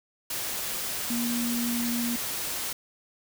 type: tone in noise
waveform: sine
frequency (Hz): 237.8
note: A#3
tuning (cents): +35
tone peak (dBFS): -27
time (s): 1.1-2.16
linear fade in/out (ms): 5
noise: white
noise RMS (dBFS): -32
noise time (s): 0.3-2.73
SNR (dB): +2
effects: none